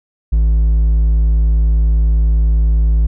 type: tone with hard clipping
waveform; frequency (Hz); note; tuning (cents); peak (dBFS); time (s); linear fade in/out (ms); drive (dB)
sine; 55; A1; 0; -10; 0.32-3.07; 10; 3
effects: none